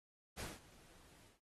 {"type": "noise with ADSR envelope", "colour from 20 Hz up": "pink", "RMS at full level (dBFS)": -45, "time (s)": [0.36, 1.4], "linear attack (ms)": 41, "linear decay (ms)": 190, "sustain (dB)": -20, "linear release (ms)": 140, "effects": ["AAC 32 kbps"]}